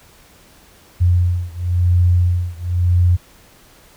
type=beating tone pair; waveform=sine; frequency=88.1 / 89.06 Hz; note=F2 / F2; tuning=+16 / +34 cents; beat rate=0.96 Hz; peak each=-15 / -16 dBFS; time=1-3.17 s; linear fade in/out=20 ms; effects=pink hiss -48 dBFS RMS until 3.96 s